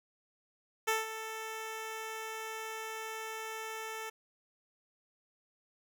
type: tone with ADSR envelope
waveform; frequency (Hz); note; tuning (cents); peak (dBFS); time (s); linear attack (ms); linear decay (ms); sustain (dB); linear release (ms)
10% pulse; 441.9; A4; +7; -19; 0.87-4.1; 15; 170; -12; 9
effects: none